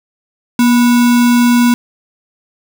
sine tone with sample-and-hold, 240 Hz, B3, 49 cents flat, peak -6 dBFS, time 0.59-1.74 s, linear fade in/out 2 ms, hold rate 1225 Hz, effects none

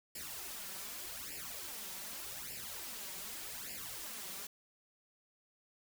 white noise with flanger, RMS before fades -45 dBFS, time 0.15-4.47 s, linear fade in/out 5 ms, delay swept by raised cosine 0.4 to 5.3 ms, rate 0.84 Hz, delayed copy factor +0.8, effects none

